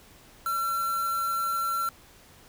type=tone with quantisation; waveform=triangle; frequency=1354 Hz; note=E6; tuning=46 cents sharp; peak=-24 dBFS; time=0.46-1.89 s; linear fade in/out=2 ms; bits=6; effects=pink hiss -54 dBFS RMS until 2.48 s